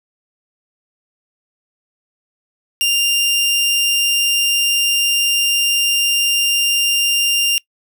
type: tone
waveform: sawtooth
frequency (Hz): 2794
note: F7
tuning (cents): 0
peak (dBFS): -10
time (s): 2.81-7.58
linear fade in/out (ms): 0
effects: noise-tail reverb RT60 0.1 s tail -24 dB re dry